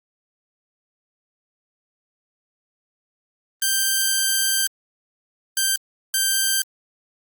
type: tone bursts at uneven times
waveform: 5% pulse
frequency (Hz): 1571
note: G6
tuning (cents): +3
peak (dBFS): -7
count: 3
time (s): 3.62-4.67 / 5.57-5.76 / 6.14-6.62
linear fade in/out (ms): 2
effects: Opus 32 kbps